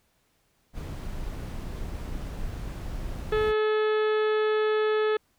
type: noise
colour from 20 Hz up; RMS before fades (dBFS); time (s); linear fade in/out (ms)
brown; -34; 0.73-3.54; 50
type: harmonic tone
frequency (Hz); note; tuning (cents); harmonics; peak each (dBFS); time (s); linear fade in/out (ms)
430; A4; -40; 1 / 2 / 3 / 4 / 5 / 6 / 7 / 8 / 9 / 10; -22 / -38 / -33 / -35 / -44 / -43 / -48 / -43 / -52 / -54; 3.32-5.17; 5
effects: pink hiss -69 dBFS RMS until 5.38 s